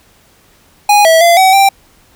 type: tone with pitch steps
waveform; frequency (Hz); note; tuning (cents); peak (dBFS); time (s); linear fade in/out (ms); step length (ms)
square; 825 / 651 / 684 / 758 / 785; G#5 / E5 / F5 / F#5 / G5; -12 / -22 / -36 / +42 / +2; -5; 0.89-1.69; 5; 160
effects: pink hiss -48 dBFS RMS until 2.15 s

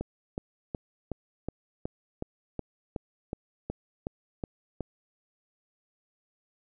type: click train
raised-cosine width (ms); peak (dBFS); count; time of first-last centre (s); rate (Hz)
2; -19; 14; 0.01-4.807; 2.71
effects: none

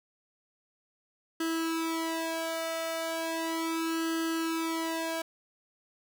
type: tone with flanger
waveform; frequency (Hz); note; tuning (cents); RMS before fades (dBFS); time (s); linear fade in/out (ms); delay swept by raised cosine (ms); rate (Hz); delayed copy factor
sawtooth; 327; E4; -14; -32; 1.4-5.22; 5; 0.65 to 1.41; 0.36; +1
effects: none

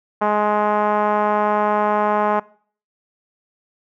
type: tone with low-pass filter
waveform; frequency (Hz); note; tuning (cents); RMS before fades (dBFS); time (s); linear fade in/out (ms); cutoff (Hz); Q
5% pulse; 209.6; G#3; +16; -18; 0.21-2.4; 10; 940; 1.9
effects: noise-tail reverb RT60 0.5 s tail -22 dB re dry

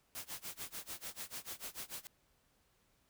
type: noise with tremolo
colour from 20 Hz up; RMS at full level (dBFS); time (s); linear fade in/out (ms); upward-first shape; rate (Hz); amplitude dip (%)
white; -43; 0.15-2.07; 0; sine; 6.8; 95
effects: pink hiss -74 dBFS RMS until 3.09 s

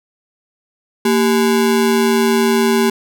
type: ring-modulated tone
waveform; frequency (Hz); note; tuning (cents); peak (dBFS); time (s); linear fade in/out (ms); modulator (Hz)
square; 311.1; D#4; 0; -9; 1.05-2.9; 5; 81.1
effects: none

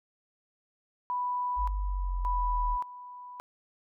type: tone with tremolo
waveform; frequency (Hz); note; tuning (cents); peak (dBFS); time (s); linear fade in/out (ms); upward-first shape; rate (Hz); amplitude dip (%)
sine; 987.8; B5; 0; -28; 1.1-3.4; 0; square; 0.87; 80
type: exponential sweep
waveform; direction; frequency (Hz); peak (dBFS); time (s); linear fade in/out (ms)
sine; down; 52.1 to 38; -28; 1.56-2.78; 50
effects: none

